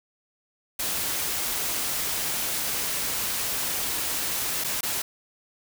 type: noise with dropouts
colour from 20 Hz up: white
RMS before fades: -28 dBFS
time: 0.79-5.02 s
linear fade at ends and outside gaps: 5 ms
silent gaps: 4.64-4.644 / 4.809-4.83 s
effects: none